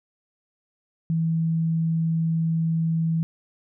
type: tone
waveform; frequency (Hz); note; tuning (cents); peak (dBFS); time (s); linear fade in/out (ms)
sine; 163.2; E3; -17; -20; 1.1-3.23; 0
effects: none